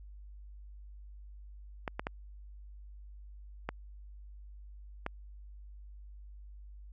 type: clicks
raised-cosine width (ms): 0.5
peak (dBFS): -19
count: 5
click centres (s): 1.878 / 1.995 / 2.069 / 3.69 / 5.064
effects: added 50 Hz sine -47 dBFS peak until 6.92 s